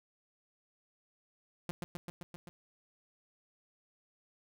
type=tone with echo; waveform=sawtooth; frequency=174.61 Hz; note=F3; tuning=in tune; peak=-31 dBFS; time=1.69-1.71 s; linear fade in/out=0 ms; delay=130 ms; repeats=6; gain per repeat=-2 dB; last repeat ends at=2.49 s; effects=none